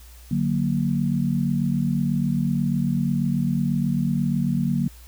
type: chord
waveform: sine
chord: D augmented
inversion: none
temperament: equal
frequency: 146.83 / 185 / 233.1 Hz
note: D3 / F#3 / A#3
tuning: 0 / 0 / 0 cents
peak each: -24 dBFS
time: 0.31-4.88 s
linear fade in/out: 5 ms
effects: added 60 Hz sine -43 dBFS peak until 5.07 s + white hiss -51 dBFS RMS until 5.07 s